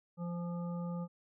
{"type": "harmonic tone with a mistuned harmonic", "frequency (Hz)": 173.5, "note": "F3", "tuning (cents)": -11, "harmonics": [1, 3, 5, 7], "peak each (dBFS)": [-36, -46, -52, -52], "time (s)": [0.17, 1.08], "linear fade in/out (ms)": 50, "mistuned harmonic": 5, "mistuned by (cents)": -24, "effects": []}